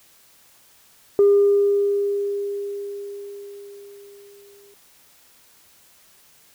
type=tone with exponential decay; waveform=sine; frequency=403.4 Hz; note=G4; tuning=50 cents sharp; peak=-9 dBFS; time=1.19-4.74 s; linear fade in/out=1 ms; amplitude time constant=770 ms; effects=tanh soft clip ceiling -8 dBFS + white hiss -54 dBFS RMS until 6.54 s